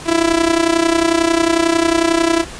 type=tone with amplitude modulation; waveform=sawtooth; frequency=332.9 Hz; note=E4; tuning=17 cents sharp; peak=-5 dBFS; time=0.05-2.45 s; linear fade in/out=50 ms; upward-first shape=sine; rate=31.1 Hz; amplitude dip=75%; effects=pink hiss -32 dBFS RMS until 2.59 s + resampled to 22050 Hz